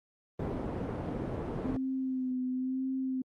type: low-pass noise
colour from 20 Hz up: white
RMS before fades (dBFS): -35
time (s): 0.39-1.77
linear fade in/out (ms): 5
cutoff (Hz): 420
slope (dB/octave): 12
type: tone with vibrato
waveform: sine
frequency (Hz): 258.8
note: C4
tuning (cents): -19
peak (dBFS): -30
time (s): 1.65-3.22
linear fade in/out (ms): 5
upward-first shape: sine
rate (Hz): 0.98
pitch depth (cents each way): 32
effects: Opus 32 kbps

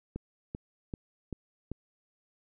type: click train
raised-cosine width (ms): 3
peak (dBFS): -23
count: 5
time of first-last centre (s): 0.16-1.716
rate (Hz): 2.57
effects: none

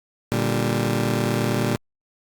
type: chord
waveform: 20% pulse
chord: G minor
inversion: first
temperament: just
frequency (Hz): 117.6 / 147 / 196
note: Bb2 / D3 / G3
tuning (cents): +16 / +2 / 0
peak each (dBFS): -18 / -22 / -21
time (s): 0.32-1.76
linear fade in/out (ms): 0
effects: Opus 48 kbps

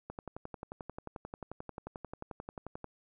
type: click train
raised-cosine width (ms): 1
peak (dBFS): -27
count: 32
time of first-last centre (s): 0.1-2.843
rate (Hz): 11.3
effects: none

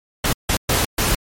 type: noise bursts at uneven times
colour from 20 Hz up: pink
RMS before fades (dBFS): -18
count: 4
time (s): 0.24-0.33 / 0.49-0.57 / 0.69-0.85 / 0.98-1.15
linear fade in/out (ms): 5
effects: MP3 64 kbps

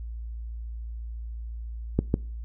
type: clicks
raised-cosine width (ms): 3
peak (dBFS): -8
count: 2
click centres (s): 1.99 / 2.141
effects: noise-tail reverb RT60 0.4 s tail -23 dB re dry + added 57 Hz sine -33 dBFS peak until 2.44 s

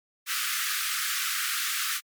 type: high-pass noise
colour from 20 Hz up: pink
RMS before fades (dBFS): -29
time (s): 0.26-2.01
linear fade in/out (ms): 50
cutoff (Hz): 1200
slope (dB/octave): 96
effects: MP3 96 kbps

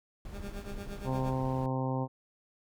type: noise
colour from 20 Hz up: brown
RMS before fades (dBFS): -42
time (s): 0.25-1.66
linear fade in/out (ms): 2
type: tone with tremolo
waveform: 20% pulse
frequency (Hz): 200.4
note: G3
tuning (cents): +38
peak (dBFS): -34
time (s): 0.32-1.34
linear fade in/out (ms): 50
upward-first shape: triangle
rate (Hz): 8.6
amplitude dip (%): 90
type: harmonic tone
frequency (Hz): 130.81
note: C3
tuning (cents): 0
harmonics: 1 / 2 / 3 / 4 / 5 / 6 / 7 / 8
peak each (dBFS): -32 / -35 / -42 / -38 / -46 / -41 / -40 / -45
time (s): 1.04-2.08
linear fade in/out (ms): 50
effects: none

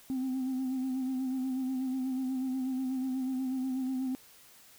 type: tone with vibrato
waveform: sine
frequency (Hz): 260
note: C4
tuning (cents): -11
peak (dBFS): -28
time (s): 0.1-4.15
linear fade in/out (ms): 0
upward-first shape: sine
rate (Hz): 8.2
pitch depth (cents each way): 38
effects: tanh soft clip ceiling -28 dBFS + white hiss -57 dBFS RMS until 4.78 s

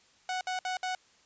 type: tone bursts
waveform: sawtooth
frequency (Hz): 740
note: F#5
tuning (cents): 0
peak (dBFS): -27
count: 4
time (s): 0.29-0.95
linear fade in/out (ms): 2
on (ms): 120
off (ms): 60
effects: white hiss -63 dBFS RMS until 1.25 s + resampled to 16000 Hz

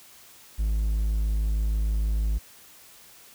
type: tone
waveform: triangle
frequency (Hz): 53.2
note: G#1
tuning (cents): +42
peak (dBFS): -20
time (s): 0.58-2.39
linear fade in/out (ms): 20
effects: white hiss -51 dBFS RMS until 3.34 s

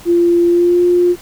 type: tone with pitch glide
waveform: sine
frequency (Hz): 344.9 to 353.4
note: F4 to F4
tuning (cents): -22 to +21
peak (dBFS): -8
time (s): 0.05-1.16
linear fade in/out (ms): 50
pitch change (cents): +43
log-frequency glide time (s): 0.45-0.82
effects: pink hiss -38 dBFS RMS until 1.21 s

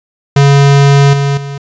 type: tone with level steps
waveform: square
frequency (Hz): 140.4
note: C#3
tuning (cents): +22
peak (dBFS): -4 / -10 / -20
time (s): 0.36-1.58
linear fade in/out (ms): 5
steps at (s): 1.13 / 1.37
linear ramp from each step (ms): 5
effects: resampled to 16000 Hz

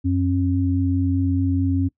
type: tone pair together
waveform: sine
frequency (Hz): 91.8 / 270.6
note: F#2 / C#4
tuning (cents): -13 / -42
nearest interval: octave + perfect fifth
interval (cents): 1871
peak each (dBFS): -20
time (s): 0.04-1.89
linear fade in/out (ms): 20
effects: noise-tail reverb RT60 0.1 s tail -20 dB re dry

